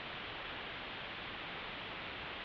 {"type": "low-pass noise", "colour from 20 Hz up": "white", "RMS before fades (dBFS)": -45, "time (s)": [0, 2.44], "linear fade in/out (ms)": 0, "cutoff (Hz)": 3500, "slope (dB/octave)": 48, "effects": []}